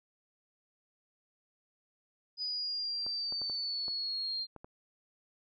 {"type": "exponential sweep", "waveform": "sine", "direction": "down", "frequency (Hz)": [4978, 4186], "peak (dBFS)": -33, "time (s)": [2.37, 4.47], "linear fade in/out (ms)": 50}
{"type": "clicks", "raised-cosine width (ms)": 1, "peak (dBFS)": -33, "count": 7, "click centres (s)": [3.065, 3.324, 3.417, 3.498, 3.882, 4.563, 4.645]}
{"effects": []}